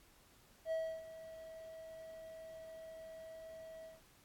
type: tone with ADSR envelope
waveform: triangle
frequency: 646 Hz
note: E5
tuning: 35 cents flat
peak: -32 dBFS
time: 0.65-4.01 s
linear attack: 66 ms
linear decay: 300 ms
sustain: -15 dB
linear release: 160 ms
effects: pink hiss -66 dBFS RMS until 4.24 s + AAC 64 kbps